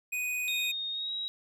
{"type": "tone", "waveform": "square", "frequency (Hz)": 2489, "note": "D#7", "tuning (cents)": 0, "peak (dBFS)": -31, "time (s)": [0.12, 0.72], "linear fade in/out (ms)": 10}
{"type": "tone with pitch glide", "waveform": "sine", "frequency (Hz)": [3702, 3837], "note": ["A#7", "A#7"], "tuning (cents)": [-13, 49], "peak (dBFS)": -32, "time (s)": [0.48, 1.28], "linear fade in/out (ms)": 0, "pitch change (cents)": 62, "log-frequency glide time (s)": [0.91, 1.12]}
{"effects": []}